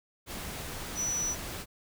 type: tone in noise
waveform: sine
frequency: 5920 Hz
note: F#8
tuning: in tune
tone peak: -29 dBFS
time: 0.95-1.36 s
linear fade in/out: 50 ms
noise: pink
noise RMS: -39 dBFS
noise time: 0.26-1.66 s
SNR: +7 dB
effects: none